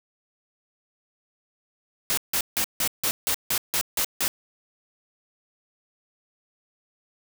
white noise bursts, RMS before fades -24 dBFS, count 10, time 2.1-4.28 s, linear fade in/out 0 ms, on 74 ms, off 160 ms, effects none

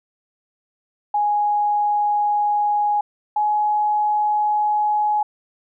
sine tone pair in turn, 830.6 / 841.2 Hz, G#5 / G#5, 0 / +22 cents, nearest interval unison, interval 22 cents, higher second, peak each -16 dBFS, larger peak neither, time 1.14-3.01 / 3.36-5.23 s, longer neither, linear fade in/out 5 ms, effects none

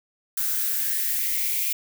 violet noise with high-pass filter sweep, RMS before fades -25 dBFS, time 0.37-1.73 s, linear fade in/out 5 ms, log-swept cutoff 1400 to 2400 Hz, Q 5, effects none

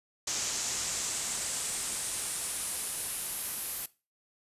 brown noise with band-pass filter sweep, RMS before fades -35 dBFS, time 0.27-3.86 s, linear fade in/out 5 ms, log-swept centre 6600 to 12000 Hz, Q 2.7, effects noise-tail reverb RT60 0.3 s tail -19 dB re dry + resampled to 32000 Hz

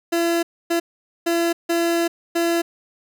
30% pulse tone bursts at uneven times, 338.2 Hz, E4, 44 cents sharp, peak -15 dBFS, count 5, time 0.12-0.43 / 0.7-0.8 / 1.26-1.53 / 1.69-2.08 / 2.35-2.62 s, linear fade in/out 10 ms, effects none

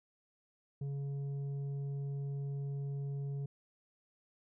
triangle tone with tanh clipping, 140 Hz, C#3, 18 cents sharp, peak -37 dBFS, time 0.81-3.46 s, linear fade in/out 5 ms, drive 10 dB, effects none

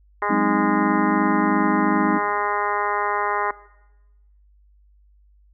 harmonic tone, 205.8 Hz, G#3, 16 cents flat, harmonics 2 / 3 / 4 / 5 / 6 / 7 / 8 / 9 / 10, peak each -29 / -32 / -27 / -25 / -28 / -32 / -37 / -30 / -37 dBFS, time 0.22-3.51 s, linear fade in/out 2 ms
sine chord, Ab dominant seventh, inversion third, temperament equal, 185 / 207.7 / 261.6 / 311.1 Hz, Gb3 / Ab3 / C4 / Eb4, 0 / 0 / 0 / 0 cents, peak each -28 / -23 / -25 / -23 dBFS, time 0.29-2.19 s, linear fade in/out 20 ms
effects noise-tail reverb RT60 1.0 s tail -19 dB re dry + added 50 Hz sine -52 dBFS peak until 5.53 s

